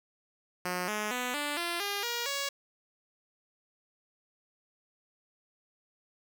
5% pulse tone with pitch steps, 180 / 211.6 / 248.7 / 292.4 / 343.7 / 404.1 / 475 / 558.4 Hz, F#3 / G#3 / B3 / D4 / F4 / G#4 / A#4 / C#5, -47 / +33 / +12 / -7 / -28 / -47 / +33 / +13 cents, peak -20 dBFS, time 0.65-2.49 s, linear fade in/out 5 ms, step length 230 ms, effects none

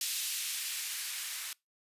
violet noise with band-pass filter sweep, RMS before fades -37 dBFS, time 0.01-1.53 s, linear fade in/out 2 ms, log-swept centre 3200 to 1600 Hz, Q 1, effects noise-tail reverb RT60 0.2 s tail -24 dB re dry + resampled to 32000 Hz

